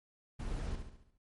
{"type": "noise with echo", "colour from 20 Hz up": "brown", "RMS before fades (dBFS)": -38, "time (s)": [0.39, 0.76], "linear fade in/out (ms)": 10, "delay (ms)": 70, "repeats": 6, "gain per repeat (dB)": -6, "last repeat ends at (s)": 1.18, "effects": ["MP3 48 kbps"]}